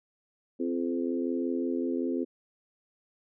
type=harmonic tone with a mistuned harmonic; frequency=85.4 Hz; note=F2; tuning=38 cents flat; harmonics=3 / 4 / 5 / 6; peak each=-30 / -32 / -35 / -40 dBFS; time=0.59-2.25 s; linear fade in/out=20 ms; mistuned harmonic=3; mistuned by=+29 cents; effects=none